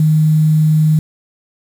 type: tone with quantisation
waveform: sine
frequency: 155.2 Hz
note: D#3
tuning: 4 cents flat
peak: -8 dBFS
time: 0-0.99 s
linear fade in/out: 2 ms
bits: 6
effects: none